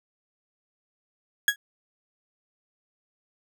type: tone with exponential decay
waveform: 35% pulse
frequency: 1661 Hz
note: G#6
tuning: in tune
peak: -12 dBFS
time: 1.48-1.56 s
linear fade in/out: 2 ms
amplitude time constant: 17 ms
effects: none